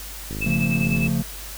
click train, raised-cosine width 3 ms, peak -19 dBFS, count 41, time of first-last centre 0.31-1.082 s, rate 51.8 Hz
sine tone with tremolo, 2620 Hz, E7, 11 cents flat, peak -22 dBFS, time 0.41-1.08 s, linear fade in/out 10 ms, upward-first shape sine, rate 9.9 Hz, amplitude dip 75%
triangle chord, Db augmented, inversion none, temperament equal with one note detuned, 138.59 / 174.61 / 224.2 Hz, Db3 / F3 / A3, 0 / 0 / +33 cents, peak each -22 dBFS, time 0.45-1.23 s, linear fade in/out 20 ms
effects added 50 Hz sine -37 dBFS peak until 1.57 s + white hiss -37 dBFS RMS until 1.57 s

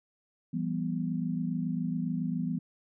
sine chord, E minor, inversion none, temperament equal with one note detuned, 168.76 / 196 / 246.9 Hz, E3 / G3 / B3, +41 / 0 / 0 cents, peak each -32 / -35 / -33 dBFS, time 0.53-2.59 s, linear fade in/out 10 ms, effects none

